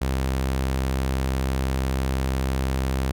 sawtooth tone, 66 Hz, C2, 16 cents sharp, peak -18 dBFS, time 0.01-3.12 s, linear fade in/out 10 ms, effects none

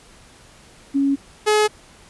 sine / sawtooth tone pair in turn, 277.2 / 424.5 Hz, C#4 / G#4, 0 / +38 cents, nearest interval perfect fifth, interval 738 cents, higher second, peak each -15 / -10 dBFS, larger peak second, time 0.94-1.16 / 1.46-1.68 s, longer neither, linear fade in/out 20 ms, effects pink hiss -48 dBFS RMS until 2.09 s + resampled to 24000 Hz

